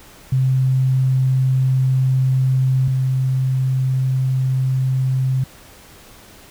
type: tone pair in turn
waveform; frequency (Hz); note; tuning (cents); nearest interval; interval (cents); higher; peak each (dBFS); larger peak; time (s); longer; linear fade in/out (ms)
sine; 130.81 / 130.81; C3 / C3; 0 / 0; unison; 0; neither; -13 / -15; first; 0.32-2.88 / 2.88-5.44; neither; 5
effects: pink hiss -44 dBFS RMS until 6.5 s